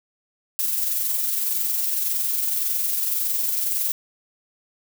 violet noise with amplitude modulation, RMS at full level -22 dBFS, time 0.59-3.92 s, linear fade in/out 0 ms, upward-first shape sine, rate 21.8 Hz, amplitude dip 35%, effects none

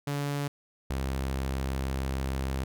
sawtooth tone pair in turn, 143.1 / 66.6 Hz, D3 / C2, -45 / +31 cents, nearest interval octave + minor second, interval 1324 cents, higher first, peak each -25 dBFS, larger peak neither, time 0.07-0.48 / 0.9-2.64 s, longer second, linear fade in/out 5 ms, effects none

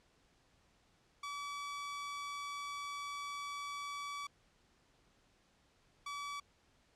sawtooth tone bursts at uneven times, 1146 Hz, D6, 43 cents flat, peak -37 dBFS, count 2, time 1.23-4.27 / 6.06-6.4 s, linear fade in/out 5 ms, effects pink hiss -71 dBFS RMS until 6.95 s + low-pass 7000 Hz 12 dB/octave

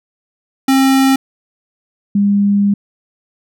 square / sine tone pair in turn, 267.7 / 201.9 Hz, C4 / G#3, +40 / -49 cents, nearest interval perfect fourth, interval 489 cents, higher first, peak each -9 dBFS, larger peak neither, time 0.68-1.16 / 2.15-2.74 s, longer second, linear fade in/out 5 ms, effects none

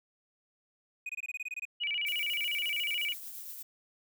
triangle tone bursts, 2489 Hz, D#7, in tune, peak -33 dBFS, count 11, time 1.06-1.653 s, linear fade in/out 5 ms, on 33 ms, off 23 ms
sine tone with vibrato, 2593 Hz, E7, 29 cents flat, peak -30 dBFS, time 1.8-3.14 s, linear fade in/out 20 ms, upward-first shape square, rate 14 Hz, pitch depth 200 cents each way
violet noise with tremolo, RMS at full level -42 dBFS, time 2.06-3.63 s, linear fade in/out 10 ms, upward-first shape triangle, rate 8.5 Hz, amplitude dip 40%
effects none

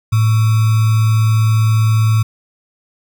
sine tone with sample-and-hold, 110 Hz, A2, in tune, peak -9 dBFS, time 0.12-2.23 s, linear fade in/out 10 ms, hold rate 1225 Hz, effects none

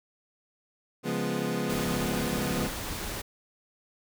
25% pulse chord, C# dominant seventh, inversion none, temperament equal with one note detuned, 138.59 / 174.61 / 207.7 / 246.2 Hz, C#3 / E#3 / G#3 / B3, 0 / 0 / 0 / -5 cents, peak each -32 / -30 / -30 / -29 dBFS, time 1.03-2.7 s, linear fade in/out 50 ms
pink noise, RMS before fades -35 dBFS, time 1.69-3.22 s, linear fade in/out 10 ms
effects none

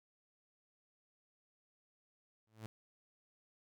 sawtooth tone with exponential growth, 109.8 Hz, A2, 3 cents flat, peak -38 dBFS, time 2.47-2.66 s, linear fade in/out 0 ms, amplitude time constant 40 ms, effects none

